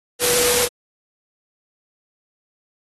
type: tone in noise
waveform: sine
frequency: 487.5 Hz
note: B4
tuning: 23 cents flat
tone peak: -21 dBFS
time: 0.19-0.69 s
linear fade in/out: 50 ms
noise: white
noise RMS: -18 dBFS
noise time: 0.19-0.69 s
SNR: -6 dB
effects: AAC 32 kbps